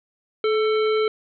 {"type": "harmonic tone with a mistuned harmonic", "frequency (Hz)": 445.3, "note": "A4", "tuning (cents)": 21, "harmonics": [1, 3, 5, 7, 9], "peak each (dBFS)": [-18, -28, -32, -35, -37], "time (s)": [0.44, 1.08], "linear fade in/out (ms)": 2, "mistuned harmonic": 1, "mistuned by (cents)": -53, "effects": []}